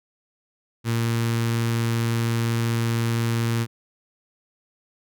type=tone with notch filter; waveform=sawtooth; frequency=115.7 Hz; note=A#2; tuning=13 cents flat; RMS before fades=-23 dBFS; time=0.84-3.67 s; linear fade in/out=50 ms; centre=650 Hz; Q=1.2; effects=none